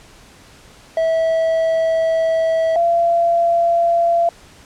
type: tone pair in turn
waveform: triangle / sine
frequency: 651 / 681.8 Hz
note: E5 / F5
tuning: -22 / -42 cents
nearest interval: minor second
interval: 80 cents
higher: second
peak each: -12 dBFS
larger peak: neither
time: 0.97-2.76 / 2.76-4.29 s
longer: first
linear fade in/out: 2 ms
effects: pink hiss -45 dBFS RMS until 4.65 s + low-pass 9000 Hz 12 dB/octave